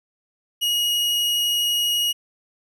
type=tone with vibrato; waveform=40% pulse; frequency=2889 Hz; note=F#7; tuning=42 cents flat; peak=-18 dBFS; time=0.61-2.13 s; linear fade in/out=20 ms; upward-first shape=triangle; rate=12 Hz; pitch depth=8 cents each way; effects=none